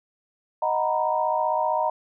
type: chord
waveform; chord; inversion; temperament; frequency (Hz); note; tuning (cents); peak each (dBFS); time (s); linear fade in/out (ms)
sine; B major seventh; first; equal; 622.3 / 740 / 932.3 / 987.8; D#5 / F#5 / A#5 / B5; 0 / 0 / 0 / 0; -26 / -28 / -24 / -30; 0.62-1.9; 5
effects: none